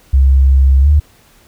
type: tone with pitch glide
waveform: sine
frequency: 67.1 to 74.02 Hz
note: C2 to D2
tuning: +44 to +14 cents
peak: -5 dBFS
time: 0.13-1 s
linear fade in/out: 10 ms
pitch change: +170 cents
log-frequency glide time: 0.81-0.89 s
effects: pink hiss -48 dBFS RMS until 1.47 s